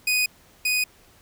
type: tone pair in turn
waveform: sawtooth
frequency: 2489 / 2489 Hz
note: D#7 / D#7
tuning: 0 / 0 cents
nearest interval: unison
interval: 0 cents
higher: neither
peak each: -16 / -17 dBFS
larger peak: first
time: 0.07-0.26 / 0.65-0.84 s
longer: neither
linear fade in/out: 5 ms
effects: pink hiss -55 dBFS RMS until 1.21 s